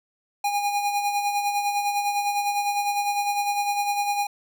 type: tone with tremolo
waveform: square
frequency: 816 Hz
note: G#5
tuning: 31 cents flat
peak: -21 dBFS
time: 0.44-4.27 s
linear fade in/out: 5 ms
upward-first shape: sine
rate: 9.9 Hz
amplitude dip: 50%
effects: none